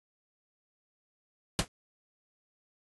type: noise with exponential decay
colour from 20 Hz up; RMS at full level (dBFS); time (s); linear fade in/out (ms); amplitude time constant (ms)
pink; -22; 1.59-1.68; 0; 18
effects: resampled to 24000 Hz